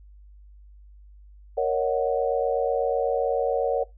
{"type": "chord", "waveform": "sine", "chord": "D# minor seventh", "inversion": "second", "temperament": "equal", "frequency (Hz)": [466.2, 554.4, 622.3, 740], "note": ["A#4", "C#5", "D#5", "F#5"], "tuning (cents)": [0, 0, 0, 0], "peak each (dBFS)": [-25, -25, -31, -28], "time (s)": [1.57, 3.84], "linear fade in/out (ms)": 10, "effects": ["noise-tail reverb RT60 0.2 s tail -21 dB re dry", "added 50 Hz sine -46 dBFS peak until 3.97 s"]}